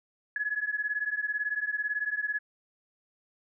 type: beating tone pair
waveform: sine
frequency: 1686 / 1704 Hz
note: G#6 / G#6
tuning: +26 / +44 cents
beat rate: 18 Hz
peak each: -31 / -32 dBFS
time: 0.36-2.39 s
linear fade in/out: 2 ms
effects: none